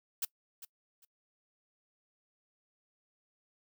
blue noise with echo, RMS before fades -33 dBFS, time 0.22-0.25 s, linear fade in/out 5 ms, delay 400 ms, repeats 2, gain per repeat -14 dB, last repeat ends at 1.05 s, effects noise-tail reverb RT60 0.1 s tail -22 dB re dry

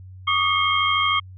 sine tone cluster, 1134 / 1227 / 2167 / 3199 Hz, C#6 / D#6 / C#7 / G7, +39 / -25 / -40 / +34 cents, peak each -23 dBFS, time 0.27-1.2 s, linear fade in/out 10 ms, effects added 93 Hz sine -38 dBFS peak until 1.37 s

